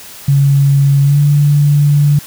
sine tone with pitch glide, 139.6 to 145.36 Hz, C#3 to D3, +13 to -17 cents, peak -6 dBFS, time 0.28-2.19 s, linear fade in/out 5 ms, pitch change +70 cents, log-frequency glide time 1.03-1.2 s, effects white hiss -33 dBFS RMS until 2.26 s

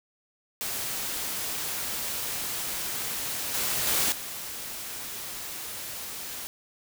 white noise with level steps, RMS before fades -32 / -28 / -25 / -37 dBFS, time 0.61-6.47 s, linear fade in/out 0 ms, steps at 3.54 / 3.87 / 4.12 s, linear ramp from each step 2 ms, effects none

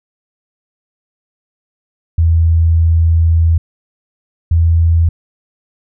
sine tone pair in turn, 82.41 / 83.03 Hz, E2 / E2, 0 / +13 cents, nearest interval unison, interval 13 cents, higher second, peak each -7 dBFS, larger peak neither, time 2.18-3.58 / 4.51-5.09 s, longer first, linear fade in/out 5 ms, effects none

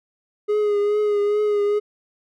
triangle tone with vibrato, 415.3 Hz, G#4, in tune, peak -15 dBFS, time 0.48-1.8 s, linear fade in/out 20 ms, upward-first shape triangle, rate 2.4 Hz, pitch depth 35 cents each way, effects none

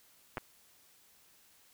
clicks, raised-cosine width 0.5 ms, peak -20 / -25 dBFS, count 2, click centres 0.372 / 0.38 s, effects white hiss -64 dBFS RMS until 1.73 s

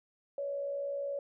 sine tone with frequency modulation, 564 Hz, C#5, 30 cents sharp, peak -33 dBFS, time 0.38-1.19 s, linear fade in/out 2 ms, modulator 61.4 Hz, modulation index 0.39, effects none

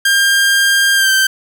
sawtooth tone with pitch glide, 1602 to 1559.1 Hz, G6 to G6, +37 to -10 cents, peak -6 dBFS, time 0.05-1.27 s, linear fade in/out 5 ms, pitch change -47 cents, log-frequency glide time 0.95-1.11 s, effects 7-bit

